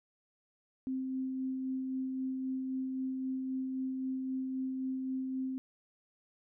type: tone with tremolo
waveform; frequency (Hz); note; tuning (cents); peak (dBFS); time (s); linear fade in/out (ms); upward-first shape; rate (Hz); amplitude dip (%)
sine; 261.6; C4; 0; -32; 0.87-5.58; 0; sine; 3.8; 25
effects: none